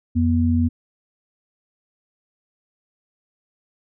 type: tone pair together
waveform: sine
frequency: 87.31 / 241.7 Hz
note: F2 / B3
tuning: 0 / -37 cents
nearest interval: octave + tritone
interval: 1763 cents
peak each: -18 dBFS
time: 0.15-0.69 s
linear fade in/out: 20 ms
effects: none